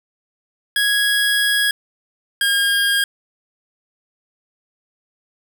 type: tone pair in turn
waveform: 25% pulse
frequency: 1660 / 1620.2 Hz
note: G#6 / G#6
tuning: -1 / -43 cents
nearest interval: unison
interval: 42 cents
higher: first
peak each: -11 dBFS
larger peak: neither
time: 0.76-1.71 / 2.41-3.04 s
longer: first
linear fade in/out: 2 ms
effects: none